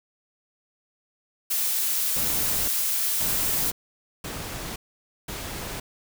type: noise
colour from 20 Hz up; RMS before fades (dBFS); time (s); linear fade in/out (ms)
blue; -25; 1.5-3.71; 10
type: noise bursts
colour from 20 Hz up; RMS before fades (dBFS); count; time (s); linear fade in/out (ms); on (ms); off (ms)
pink; -34; 4; 2.16-5.8; 5; 520; 520
effects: none

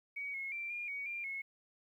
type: tone with pitch steps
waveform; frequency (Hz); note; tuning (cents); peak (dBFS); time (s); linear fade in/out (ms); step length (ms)
sine; 2257 / 2172 / 2353 / 2414 / 2248 / 2386 / 2181; C#7 / C#7 / D7 / D7 / C#7 / D7 / C#7; +31 / -36 / +3 / +47 / +24 / +27 / -29; -38; 0.16-1.42; 10; 180
effects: 12-bit

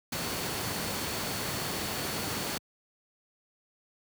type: tone in noise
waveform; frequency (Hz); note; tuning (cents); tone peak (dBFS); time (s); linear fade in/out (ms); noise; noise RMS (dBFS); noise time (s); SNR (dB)
sine; 4435; C#8; 0; -43; 0.12-2.58; 5; pink; -33; 0.12-2.58; -13
effects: high-pass 100 Hz 12 dB/octave

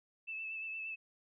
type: tone with vibrato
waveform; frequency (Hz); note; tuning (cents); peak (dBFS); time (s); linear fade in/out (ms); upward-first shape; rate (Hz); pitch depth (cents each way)
sine; 2629; E7; -5; -39; 0.27-0.96; 20; sine; 8.6; 24
effects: none

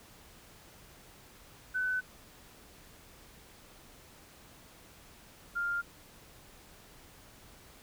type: tone pair in turn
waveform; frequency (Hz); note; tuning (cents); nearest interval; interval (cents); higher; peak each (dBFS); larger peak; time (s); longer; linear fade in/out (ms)
sine; 1507 / 1400; F#6 / F6; +31 / +4; minor second; 127; first; -29 / -30; first; 1.74-2.01 / 5.55-5.82; neither; 20
effects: pink hiss -56 dBFS RMS until 7.82 s

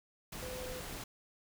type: tone in noise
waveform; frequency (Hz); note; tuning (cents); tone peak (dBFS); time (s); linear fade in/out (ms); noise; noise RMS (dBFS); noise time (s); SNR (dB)
sine; 507; B4; +45; -43; 0.42-0.8; 5; pink; -44; 0.32-1.04; -2
effects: none

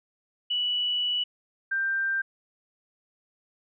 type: tone pair in turn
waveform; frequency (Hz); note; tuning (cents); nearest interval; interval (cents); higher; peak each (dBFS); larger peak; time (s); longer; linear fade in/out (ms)
sine; 2951 / 1575; F#7 / G6; -5 / +8; major seventh; 1087; first; -24; neither; 0.5-1.24 / 1.71-2.22; first; 10
effects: none

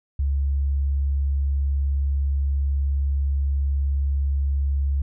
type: tone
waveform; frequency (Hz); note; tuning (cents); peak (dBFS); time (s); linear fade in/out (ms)
sine; 69.5; C#2; +5; -19; 0.19-5.02; 5
effects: none

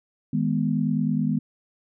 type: chord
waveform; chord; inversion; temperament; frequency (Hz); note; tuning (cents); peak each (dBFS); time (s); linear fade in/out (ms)
sine; G# minor; second; equal with one note detuned; 157.92 / 207.7 / 246.9; D#3 / G#3 / B3; +26 / 0 / 0; -25 / -25 / -25; 0.33-1.39; 5
effects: none

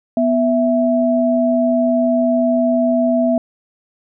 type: tone pair together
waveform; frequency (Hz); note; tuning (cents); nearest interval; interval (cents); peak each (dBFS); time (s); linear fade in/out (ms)
sine; 246.5 / 659.3; B3 / E5; -3 / 0; octave + perfect fourth; 1703; -15; 0.17-3.38; 2
effects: none

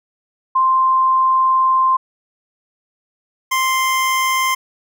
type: tone pair in turn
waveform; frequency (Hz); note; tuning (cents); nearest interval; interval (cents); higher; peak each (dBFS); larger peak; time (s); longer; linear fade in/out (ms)
sine / 25% pulse; 1046.5 / 1046.5; C6 / C6; 0 / 0; unison; 0; neither; -11; neither; 0.55-1.97 / 3.51-4.55; first; 10
effects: none

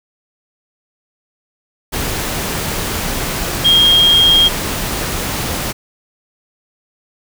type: tone in noise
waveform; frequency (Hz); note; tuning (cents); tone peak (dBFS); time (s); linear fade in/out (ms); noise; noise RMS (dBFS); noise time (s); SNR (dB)
sine; 3234; G#7; -47; -7; 3.64-4.49; 20; pink; -20; 1.92-5.73; +10
effects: none

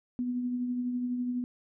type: tone with tremolo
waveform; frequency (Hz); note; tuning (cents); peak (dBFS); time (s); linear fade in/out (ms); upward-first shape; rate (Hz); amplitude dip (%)
sine; 246.8; B3; -1; -27; 0.19-1.44; 0; triangle; 12; 40
effects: none

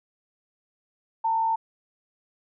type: tone with frequency modulation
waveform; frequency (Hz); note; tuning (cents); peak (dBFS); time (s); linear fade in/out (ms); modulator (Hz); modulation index
sine; 900; A5; +39; -21; 1.24-1.56; 10; 53.5; 0.25
effects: none

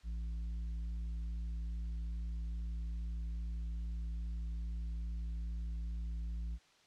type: tone with tanh clipping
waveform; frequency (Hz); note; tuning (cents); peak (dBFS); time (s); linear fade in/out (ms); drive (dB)
sine; 56.4; A1; +44; -38; 0.03-6.59; 50; 6
effects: white hiss -66 dBFS RMS until 6.86 s + low-pass 5000 Hz 12 dB/octave

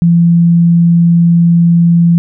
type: tone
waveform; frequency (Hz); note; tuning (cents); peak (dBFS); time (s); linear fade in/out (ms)
sine; 170; F3; -46; -4; 0.02-2.18; 0
effects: none

